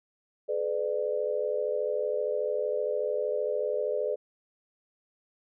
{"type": "tone cluster", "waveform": "sine", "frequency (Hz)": [427.8, 501, 596], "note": ["A4", "B4", "D5"], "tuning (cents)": [-49, 25, 25], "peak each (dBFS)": -31, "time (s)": [0.48, 4.16], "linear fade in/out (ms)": 20, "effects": []}